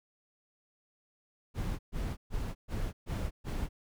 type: noise bursts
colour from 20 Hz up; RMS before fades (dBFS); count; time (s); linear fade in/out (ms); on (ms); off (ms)
brown; -34; 6; 1.54-3.69; 50; 250; 130
effects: none